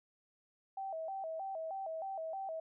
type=tone with vibrato; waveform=sine; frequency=707 Hz; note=F5; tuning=21 cents sharp; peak=-38 dBFS; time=0.77-2.6 s; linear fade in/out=5 ms; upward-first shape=square; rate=3.2 Hz; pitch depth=160 cents each way; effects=none